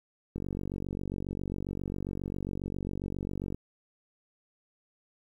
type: click train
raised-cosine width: 3 ms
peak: -22 dBFS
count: 152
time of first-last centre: 0.36-3.546 s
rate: 47.4 Hz
effects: 10-bit